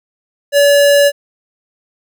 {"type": "tone", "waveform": "square", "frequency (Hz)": 571, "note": "D5", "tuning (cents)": -49, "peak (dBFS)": -7, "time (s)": [0.52, 1.12], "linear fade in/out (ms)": 50, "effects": []}